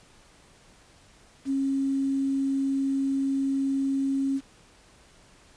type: tone with quantisation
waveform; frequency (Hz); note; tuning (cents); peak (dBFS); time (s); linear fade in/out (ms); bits
sine; 272.1; C#4; -32; -23; 1.45-4.41; 50; 8
effects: pink hiss -56 dBFS RMS until 5.56 s + resampled to 22050 Hz